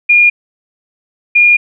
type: tone pair in turn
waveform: sine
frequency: 2423 / 2423 Hz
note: D#7 / D#7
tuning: -47 / -47 cents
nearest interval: unison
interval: 0 cents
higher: neither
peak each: -4 dBFS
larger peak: neither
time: 0.09-0.3 / 1.35-1.57 s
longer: second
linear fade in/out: 10 ms
effects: none